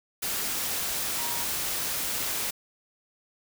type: tone in noise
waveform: sine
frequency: 948 Hz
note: A#5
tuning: 29 cents sharp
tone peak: -38 dBFS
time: 1.18-1.44 s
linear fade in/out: 10 ms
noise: white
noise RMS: -30 dBFS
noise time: 0.22-2.51 s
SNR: -11 dB
effects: none